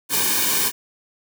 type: noise with comb filter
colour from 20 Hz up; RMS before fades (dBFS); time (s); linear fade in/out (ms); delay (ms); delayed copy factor
white; -20; 0.09-0.72; 50; 1.5; -0.95
effects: none